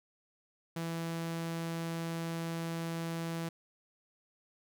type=tone; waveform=sawtooth; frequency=165.9 Hz; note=E3; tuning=11 cents sharp; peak=-31 dBFS; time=0.76-3.49 s; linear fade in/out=5 ms; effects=none